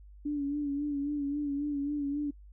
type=tone with vibrato; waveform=sine; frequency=287.6 Hz; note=D4; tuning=36 cents flat; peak=-29 dBFS; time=0.25-2.31 s; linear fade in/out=10 ms; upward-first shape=sine; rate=3.7 Hz; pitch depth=48 cents each way; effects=noise-tail reverb RT60 0.1 s tail -25 dB re dry + added 50 Hz sine -49 dBFS peak until 2.52 s